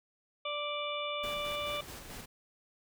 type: harmonic tone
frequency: 587.3 Hz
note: D5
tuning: in tune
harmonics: 1 / 2 / 4 / 5 / 6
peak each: -38 / -39 / -41 / -43 / -41 dBFS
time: 0.45-1.81 s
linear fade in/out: 5 ms
type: noise with tremolo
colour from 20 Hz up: pink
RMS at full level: -45 dBFS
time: 1.23-2.26 s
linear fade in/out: 10 ms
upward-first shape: square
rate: 4.6 Hz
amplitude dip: 35%
effects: none